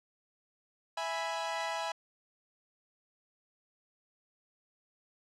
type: chord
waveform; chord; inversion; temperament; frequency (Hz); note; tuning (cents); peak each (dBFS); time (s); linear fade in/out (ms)
sawtooth; E major; none; equal; 659.3 / 830.6 / 987.8; E5 / G#5 / B5; 0 / 0 / 0; -34; 0.97-1.92; 5
effects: low-pass 6000 Hz 12 dB/octave